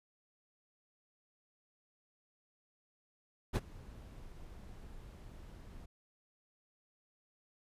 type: noise with ADSR envelope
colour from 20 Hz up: brown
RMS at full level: -27 dBFS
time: 3.53-5.86 s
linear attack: 29 ms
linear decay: 38 ms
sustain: -24 dB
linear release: 9 ms
effects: resampled to 32000 Hz